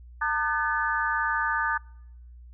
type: harmonic tone with a mistuned harmonic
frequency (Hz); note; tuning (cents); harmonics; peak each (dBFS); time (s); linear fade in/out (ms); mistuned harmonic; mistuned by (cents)
301.9; D4; +48; 3 / 4 / 5 / 6; -29 / -29 / -29 / -29; 0.21-1.78; 10; 6; -83
effects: noise-tail reverb RT60 0.8 s tail -26 dB re dry + added 60 Hz sine -44 dBFS peak until 2.53 s